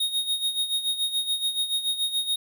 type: tone with tremolo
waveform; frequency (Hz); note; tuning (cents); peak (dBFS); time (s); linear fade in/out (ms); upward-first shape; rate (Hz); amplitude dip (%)
square; 3729; A#7; 0; -22; 0-2.36; 5; sine; 7; 70
effects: none